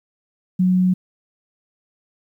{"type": "tone", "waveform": "sine", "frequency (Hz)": 183.5, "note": "F#3", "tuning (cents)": -14, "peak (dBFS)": -13, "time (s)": [0.59, 0.94], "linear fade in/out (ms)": 10, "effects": ["9-bit"]}